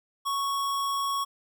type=tone; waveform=square; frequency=1109 Hz; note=C#6; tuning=in tune; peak=-27 dBFS; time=0.25-1.25 s; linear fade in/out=20 ms; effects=none